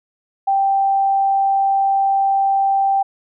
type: tone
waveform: sine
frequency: 784 Hz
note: G5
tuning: in tune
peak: -13 dBFS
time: 0.47-3.03 s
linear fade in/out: 10 ms
effects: none